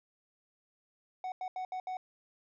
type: tone bursts at uneven times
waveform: triangle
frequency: 743 Hz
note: F#5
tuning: 7 cents sharp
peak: -33 dBFS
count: 5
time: 1.24-1.32 / 1.41-1.48 / 1.56-1.65 / 1.72-1.8 / 1.87-1.97 s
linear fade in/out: 2 ms
effects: resampled to 16000 Hz